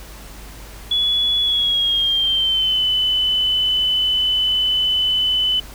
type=tone with pitch glide; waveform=sine; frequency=3400 to 3012 Hz; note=G#7 to F#7; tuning=+40 to +30 cents; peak=-15 dBFS; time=0.91-5.6 s; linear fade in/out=5 ms; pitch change=-210 cents; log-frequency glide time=1.41-2.84 s; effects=added 50 Hz sine -37 dBFS peak until 5.74 s + pink hiss -40 dBFS RMS until 5.74 s